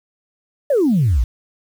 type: exponential sweep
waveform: sine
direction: down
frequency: 609 to 50.8 Hz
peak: -11 dBFS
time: 0.7-1.24 s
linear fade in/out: 5 ms
effects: tanh soft clip ceiling -8 dBFS + 7-bit